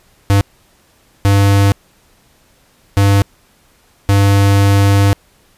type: tone bursts at uneven times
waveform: square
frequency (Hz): 99.6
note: G2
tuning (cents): +28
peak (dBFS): -8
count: 4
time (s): 0.3-0.41 / 1.25-1.72 / 2.97-3.22 / 4.09-5.13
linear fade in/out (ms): 0
effects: pink hiss -52 dBFS RMS until 5.57 s + resampled to 32000 Hz